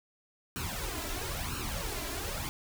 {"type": "noise with flanger", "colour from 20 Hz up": "pink", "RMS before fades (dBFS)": -36, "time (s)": [0.56, 2.49], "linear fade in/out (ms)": 0, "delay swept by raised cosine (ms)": [0.72, 3.02], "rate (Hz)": 1, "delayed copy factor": 0.75, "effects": []}